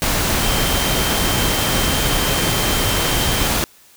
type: tone in noise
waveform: sine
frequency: 3136 Hz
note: G7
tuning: in tune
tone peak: -26 dBFS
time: 0.42-3.47 s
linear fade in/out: 0 ms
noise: pink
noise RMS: -18 dBFS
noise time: 0.02-3.64 s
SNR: -11 dB
effects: white hiss -49 dBFS RMS until 3.96 s